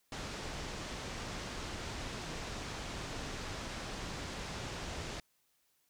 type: low-pass noise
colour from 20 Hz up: pink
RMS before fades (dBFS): -42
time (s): 0.12-5.2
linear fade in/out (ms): 2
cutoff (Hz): 7100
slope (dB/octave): 24
effects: white hiss -75 dBFS RMS until 5.89 s